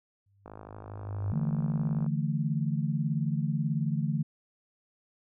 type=tone with exponential growth; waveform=sine; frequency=99.3 Hz; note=G2; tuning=23 cents sharp; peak=-26 dBFS; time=0.26-1.32 s; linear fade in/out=5 ms; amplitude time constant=230 ms
type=click train; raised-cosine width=1 ms; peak=-30 dBFS; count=85; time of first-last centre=0.46-2.063 s; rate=52.4 Hz
type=chord; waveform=sine; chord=D suspended second; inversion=none; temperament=just; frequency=146.83 / 165.19 / 220.2 Hz; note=D3 / E3 / A3; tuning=0 / +4 / +2 cents; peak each=-29 / -31 / -33 dBFS; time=1.32-4.23 s; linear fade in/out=10 ms
effects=none